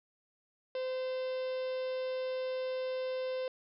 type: harmonic tone with a mistuned harmonic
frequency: 515 Hz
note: C5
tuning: 28 cents flat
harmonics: 1 / 2 / 3 / 4 / 5 / 6 / 7 / 8 / 9 / 10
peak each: -33 / -50 / -53 / -54 / -53 / -57 / -55 / -59 / -59 / -58 dBFS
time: 0.75-3.48 s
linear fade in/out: 2 ms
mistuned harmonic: 5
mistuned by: +61 cents
effects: none